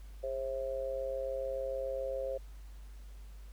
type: tone with amplitude modulation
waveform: sine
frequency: 534 Hz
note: C5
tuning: 35 cents sharp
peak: -30 dBFS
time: 0.23-2.38 s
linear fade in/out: 10 ms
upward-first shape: sine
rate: 127 Hz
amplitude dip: 80%
effects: added 50 Hz sine -46 dBFS peak until 3.52 s + pink hiss -64 dBFS RMS until 3.52 s